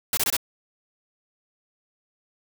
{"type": "noise bursts", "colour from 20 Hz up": "white", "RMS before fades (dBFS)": -23, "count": 4, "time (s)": [0.13, 0.367], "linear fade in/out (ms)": 2, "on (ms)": 42, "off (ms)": 23, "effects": []}